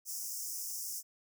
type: high-pass noise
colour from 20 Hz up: pink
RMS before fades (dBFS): -40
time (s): 0.05-1.03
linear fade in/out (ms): 50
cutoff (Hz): 5200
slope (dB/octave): 96
effects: none